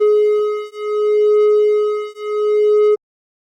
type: beating tone pair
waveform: triangle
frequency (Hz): 420.7 / 421.4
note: G#4 / G#4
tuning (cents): +22 / +25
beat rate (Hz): 0.7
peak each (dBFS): -13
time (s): 0-2.96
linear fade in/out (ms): 20
effects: Opus 24 kbps

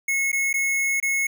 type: tone with dropouts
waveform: square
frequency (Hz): 2181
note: C#7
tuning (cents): -29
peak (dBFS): -21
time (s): 0.08-1.27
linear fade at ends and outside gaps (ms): 5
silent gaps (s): 0.318-0.328 / 0.53-0.539 / 1.001-1.026
effects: none

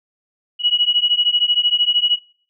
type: beating tone pair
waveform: sine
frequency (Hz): 2912 / 2925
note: F#7 / F#7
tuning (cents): -28 / -21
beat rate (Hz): 13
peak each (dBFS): -17 / -17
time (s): 0.59-2.19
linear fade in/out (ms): 50
effects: noise-tail reverb RT60 0.5 s tail -24 dB re dry

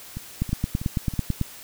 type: two click trains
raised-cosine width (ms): 5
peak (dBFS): -19 / -10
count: 4 / 10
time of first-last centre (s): 0.17-1.138 / 0.42-1.413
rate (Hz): 3.1 / 9.06
effects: white hiss -43 dBFS RMS until 1.63 s

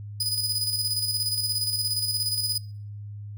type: tone with tremolo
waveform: sawtooth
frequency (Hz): 4978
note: D#8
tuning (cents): 0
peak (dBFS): -20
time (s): 0.2-2.58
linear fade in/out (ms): 5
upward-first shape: square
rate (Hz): 17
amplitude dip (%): 45
effects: noise-tail reverb RT60 0.6 s tail -25 dB re dry + added 103 Hz sine -35 dBFS peak until 3.37 s

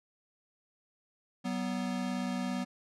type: tone pair together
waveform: square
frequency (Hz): 189.27 / 246.9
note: F#3 / B3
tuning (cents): +40 / 0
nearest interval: perfect fourth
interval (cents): 460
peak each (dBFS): -36 / -35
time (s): 1.44-2.65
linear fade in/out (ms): 20
effects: low-pass 8000 Hz 12 dB/octave

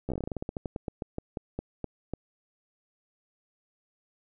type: slowing click train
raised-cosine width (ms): 2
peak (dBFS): -19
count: 23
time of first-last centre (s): 0.09-2.136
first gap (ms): 13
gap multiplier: 1.16
effects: none

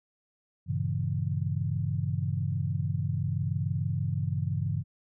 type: chord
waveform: sine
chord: G diminished seventh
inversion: none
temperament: equal with one note detuned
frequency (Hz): 98 / 117.62 / 138.59 / 164.81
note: G2 / Bb2 / Db3 / Fb3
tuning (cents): 0 / +16 / 0 / 0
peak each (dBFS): -31 / -35 / -31 / -34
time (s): 0.66-4.84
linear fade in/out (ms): 50
effects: none

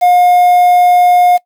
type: tone with quantisation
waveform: triangle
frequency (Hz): 715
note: F5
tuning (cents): +41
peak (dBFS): -3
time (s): 0.01-1.38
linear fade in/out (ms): 20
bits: 5
effects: noise-tail reverb RT60 0.1 s tail -21 dB re dry

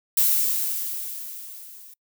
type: noise with level ramp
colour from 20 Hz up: violet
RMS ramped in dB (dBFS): -18 to -46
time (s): 0.17-1.94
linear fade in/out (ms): 5
effects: noise-tail reverb RT60 0.1 s tail -26 dB re dry

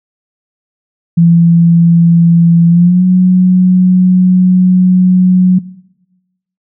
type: tone with pitch glide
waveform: sine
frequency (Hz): 169 to 183.23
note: E3 to F#3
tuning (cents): +43 to -17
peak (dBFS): -3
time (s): 1.17-5.59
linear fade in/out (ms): 10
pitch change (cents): +140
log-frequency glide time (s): 2.68-3.04
effects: noise-tail reverb RT60 1.0 s tail -19 dB re dry

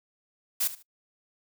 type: noise with echo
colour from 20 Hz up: blue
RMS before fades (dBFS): -26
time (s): 0.6-0.68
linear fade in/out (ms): 10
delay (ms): 74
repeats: 2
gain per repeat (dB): -14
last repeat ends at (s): 0.828
effects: noise-tail reverb RT60 0.1 s tail -25 dB re dry

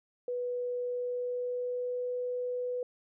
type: tone with pitch glide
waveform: sine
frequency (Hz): 491.5 to 495.2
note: B4 to B4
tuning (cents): -8 to +5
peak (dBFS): -31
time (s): 0.28-2.83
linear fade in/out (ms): 2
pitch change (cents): +13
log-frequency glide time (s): 0.78-2.1
effects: none

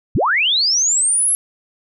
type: linear sweep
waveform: sine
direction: up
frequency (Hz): 31.9 to 11230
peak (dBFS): -13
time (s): 0.15-1.35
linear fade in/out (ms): 0
effects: none

